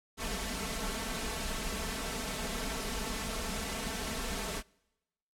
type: noise with comb filter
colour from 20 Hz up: pink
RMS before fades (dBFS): -36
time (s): 0.17-4.63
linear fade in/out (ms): 50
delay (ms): 4.5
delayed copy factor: +0.85
effects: noise-tail reverb RT60 1.0 s tail -26 dB re dry + low-pass 11000 Hz 12 dB/octave